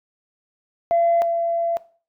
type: tone pair in turn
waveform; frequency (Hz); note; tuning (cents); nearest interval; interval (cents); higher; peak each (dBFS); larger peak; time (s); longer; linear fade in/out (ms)
sine; 680 / 677; F5 / E5; -46 / +46; unison; 8; first; -14 / -19; first; 0.91-1.22 / 1.22-1.77; second; 0
effects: noise-tail reverb RT60 0.4 s tail -18 dB re dry + tanh soft clip ceiling -11 dBFS